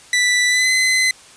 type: tone with pitch glide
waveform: sawtooth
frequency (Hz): 1975.5 to 2038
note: B6 to C7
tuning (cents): 0 to -46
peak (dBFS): -10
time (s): 0.13-1.11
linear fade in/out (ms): 2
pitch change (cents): +54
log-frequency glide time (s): 0.48-0.71
effects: white hiss -44 dBFS RMS until 1.36 s + resampled to 22050 Hz